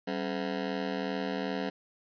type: ring-modulated tone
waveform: 20% pulse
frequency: 234 Hz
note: A#3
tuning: 7 cents sharp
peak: -23 dBFS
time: 0.07-1.7 s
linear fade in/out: 10 ms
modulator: 41.3 Hz
effects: resampled to 11025 Hz + 10-bit